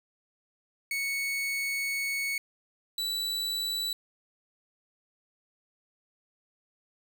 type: tone pair in turn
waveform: 40% pulse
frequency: 2217 / 3950 Hz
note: C#7 / B7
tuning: 0 / 0 cents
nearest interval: minor seventh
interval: 1000 cents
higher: second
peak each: -28 dBFS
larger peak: neither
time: 0.91-2.38 / 2.98-3.93 s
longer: first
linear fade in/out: 2 ms
effects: none